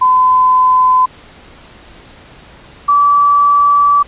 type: tone pair in turn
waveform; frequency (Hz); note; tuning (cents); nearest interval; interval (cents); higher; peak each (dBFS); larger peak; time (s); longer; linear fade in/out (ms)
sine; 1017 / 1154; C6 / D6; -50 / -31; major second; 219; second; -6; neither; 0.01-1.06 / 2.88-4.03; second; 10
effects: pink hiss -39 dBFS RMS until 4.07 s + resampled to 8000 Hz